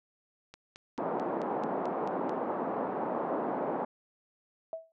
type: click train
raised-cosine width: 0.2 ms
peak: -30 dBFS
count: 9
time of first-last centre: 0.54-2.294 s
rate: 4.56 Hz
type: band-pass noise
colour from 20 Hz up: white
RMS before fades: -33 dBFS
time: 0.98-3.85 s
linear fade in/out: 5 ms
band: 200 to 920 Hz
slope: 24 dB/octave
type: tone with exponential decay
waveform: sine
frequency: 651 Hz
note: E5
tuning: 22 cents flat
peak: -31 dBFS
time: 4.73-4.92 s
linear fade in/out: 1 ms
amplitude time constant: 40 ms
effects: none